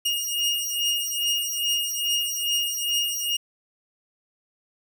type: beating tone pair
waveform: sawtooth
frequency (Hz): 2851 / 2853.4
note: F7 / F7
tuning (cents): +35 / +37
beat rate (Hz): 2.4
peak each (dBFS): -23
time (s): 0.05-3.37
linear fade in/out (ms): 10
effects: none

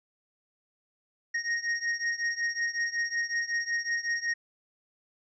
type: beating tone pair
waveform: square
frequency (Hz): 1864.7 / 1870.1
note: A#6 / A#6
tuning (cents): 0 / +5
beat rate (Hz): 5.4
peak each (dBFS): -31 / -33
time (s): 1.34-4.34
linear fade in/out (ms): 10
effects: resampled to 16000 Hz

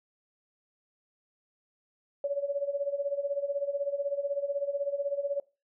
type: tone with tremolo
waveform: sine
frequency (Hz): 565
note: C#5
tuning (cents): +33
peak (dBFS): -25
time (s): 2.24-5.4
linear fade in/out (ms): 2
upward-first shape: sine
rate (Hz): 16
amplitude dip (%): 80
effects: noise-tail reverb RT60 0.3 s tail -22 dB re dry

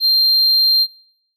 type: tone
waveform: triangle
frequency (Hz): 4176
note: C8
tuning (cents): -4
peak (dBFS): -10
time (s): 0-0.87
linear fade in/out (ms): 50
effects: noise-tail reverb RT60 0.7 s tail -23 dB re dry

